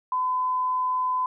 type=tone; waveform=sine; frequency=1013 Hz; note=B5; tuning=44 cents sharp; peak=-22 dBFS; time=0.12-1.26 s; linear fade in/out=2 ms; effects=none